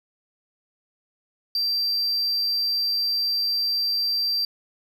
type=tone; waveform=triangle; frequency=4702 Hz; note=D8; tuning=1 cent sharp; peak=-20 dBFS; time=1.55-4.45 s; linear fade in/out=2 ms; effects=none